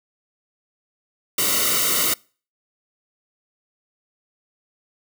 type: noise with comb filter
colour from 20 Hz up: white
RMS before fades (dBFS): -20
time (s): 1.38-2.14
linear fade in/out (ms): 5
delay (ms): 1.2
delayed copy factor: -1
effects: noise-tail reverb RT60 0.4 s tail -26 dB re dry